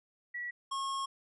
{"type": "tone pair in turn", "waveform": ["sine", "square"], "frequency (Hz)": [1937, 1087.1], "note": ["B6", "C#6"], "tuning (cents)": [-34, -34], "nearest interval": "minor seventh", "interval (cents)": 1000, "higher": "first", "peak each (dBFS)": [-36, -34], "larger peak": "second", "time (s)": [[0.34, 0.51], [0.71, 1.06]], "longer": "second", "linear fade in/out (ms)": 10, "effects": ["resampled to 24000 Hz"]}